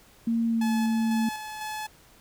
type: tone with pitch glide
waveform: sine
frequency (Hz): 230 to 225.3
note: A#3 to A3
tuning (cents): -23 to +41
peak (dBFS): -22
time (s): 0.27-1.29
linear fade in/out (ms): 5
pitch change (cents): -36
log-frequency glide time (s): 0.47-0.66
type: tone with tremolo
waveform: sawtooth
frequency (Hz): 858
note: A5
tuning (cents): -44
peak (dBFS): -28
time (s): 0.61-1.87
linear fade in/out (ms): 5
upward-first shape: square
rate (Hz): 2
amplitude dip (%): 35
effects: pink hiss -56 dBFS RMS until 2.2 s